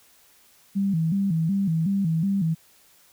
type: tone with vibrato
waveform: sine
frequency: 178.8 Hz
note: F3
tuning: 41 cents sharp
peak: -20 dBFS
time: 0.75-2.55 s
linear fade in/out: 20 ms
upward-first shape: square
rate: 2.7 Hz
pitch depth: 170 cents each way
effects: white hiss -57 dBFS RMS until 3.12 s